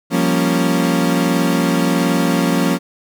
35% pulse chord, G half-diminished seventh, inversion third, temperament equal, 174.61 / 196 / 233.1 / 277.2 Hz, F3 / G3 / Bb3 / Db4, 0 / 0 / 0 / 0 cents, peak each -16 / -22 / -18 / -17 dBFS, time 0.1-2.79 s, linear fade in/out 50 ms, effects none

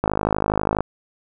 click train, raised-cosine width 1 ms, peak -5 dBFS, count 41, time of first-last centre 0.04-0.806 s, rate 52.2 Hz, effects none

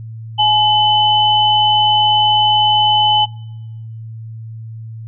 sine tone pair together, 847 / 3018 Hz, G#5 / F#7, +34 / +34 cents, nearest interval octave + minor seventh, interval 2200 cents, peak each -12 dBFS, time 0.38-3.26 s, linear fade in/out 20 ms, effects noise-tail reverb RT60 1.0 s tail -25 dB re dry + added 112 Hz sine -27 dBFS peak until 5.07 s

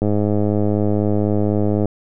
click train, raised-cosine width 2 ms, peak -6 dBFS, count 192, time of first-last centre 0.02-1.857 s, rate 104 Hz, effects none

